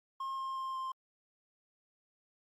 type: tone with pitch steps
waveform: triangle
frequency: 1070 / 1063.8 / 1057.7 / 1051.6 Hz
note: C6 / C6 / C6 / C6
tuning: +38 / +28 / +18 / +8 cents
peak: -34 dBFS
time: 0.2-0.92 s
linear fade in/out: 5 ms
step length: 180 ms
effects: Opus 48 kbps